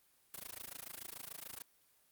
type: noise with amplitude modulation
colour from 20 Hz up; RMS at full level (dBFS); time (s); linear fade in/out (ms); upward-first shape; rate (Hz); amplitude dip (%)
white; -44; 0.34-1.62; 0; sine; 26.9; 100
effects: white hiss -71 dBFS RMS until 2.11 s + Opus 32 kbps